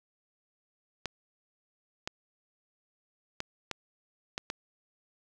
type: clicks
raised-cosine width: 0.2 ms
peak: -16 dBFS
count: 6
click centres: 1.057 / 2.075 / 3.404 / 3.713 / 4.379 / 4.501 s
effects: none